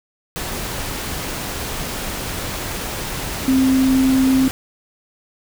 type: tone in noise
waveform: sine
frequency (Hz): 263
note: C4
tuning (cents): +9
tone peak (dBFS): -12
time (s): 3.48-4.48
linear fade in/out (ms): 0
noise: pink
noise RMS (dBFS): -26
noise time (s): 0.36-4.51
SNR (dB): +11
effects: none